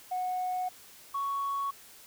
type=tone pair in turn; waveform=sine; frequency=734 / 1113.2 Hz; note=F#5 / C#6; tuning=-14 / +7 cents; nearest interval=perfect fifth; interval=721 cents; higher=second; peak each=-28 dBFS; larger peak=neither; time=0.11-0.69 / 1.14-1.71 s; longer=first; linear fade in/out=10 ms; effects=tanh soft clip ceiling -26 dBFS + white hiss -53 dBFS RMS until 2.06 s